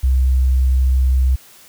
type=tone; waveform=sine; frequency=64.7 Hz; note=C2; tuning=19 cents flat; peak=-11 dBFS; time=0.03-1.36 s; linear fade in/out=10 ms; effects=white hiss -45 dBFS RMS until 1.68 s